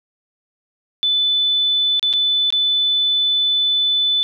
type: tone with dropouts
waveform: sine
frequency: 3500 Hz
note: A7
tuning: 10 cents flat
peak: -14 dBFS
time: 1.03-4.23 s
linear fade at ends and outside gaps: 0 ms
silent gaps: 1.995-2.028 / 2.129-2.136 / 2.504-2.525 s
effects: none